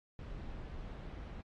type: noise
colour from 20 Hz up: brown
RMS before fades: -45 dBFS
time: 0.19-1.41 s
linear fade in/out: 0 ms
effects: low-pass 4000 Hz 12 dB/octave + AAC 32 kbps